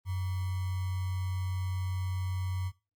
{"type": "tone with sample-and-hold", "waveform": "sine", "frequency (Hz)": 92.5, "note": "F#2", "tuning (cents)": 0, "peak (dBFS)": -30, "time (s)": [0.05, 2.72], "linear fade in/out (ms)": 50, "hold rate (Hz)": 1050, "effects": ["noise-tail reverb RT60 0.3 s tail -19 dB re dry", "Opus 32 kbps"]}